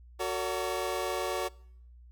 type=tone cluster; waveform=25% pulse; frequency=370.6 / 454.8 / 570 Hz; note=F#4 / A#4 / C#5; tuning=+3 / -43 / +48 cents; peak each=-30 / -32 / -31 dBFS; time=0.19-1.49 s; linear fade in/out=20 ms; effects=noise-tail reverb RT60 0.7 s tail -24 dB re dry + added 60 Hz sine -50 dBFS peak until 2.11 s